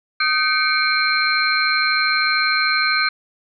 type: tone cluster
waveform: sine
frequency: 1245 / 1537 / 2180 / 2333 / 4156 Hz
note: D#6 / G6 / C#7 / D7 / C8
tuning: +1 / -35 / -29 / -12 / -12 cents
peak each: -22 / -20 / -24 / -25 / -21 dBFS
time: 0.2-3.09 s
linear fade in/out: 5 ms
effects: none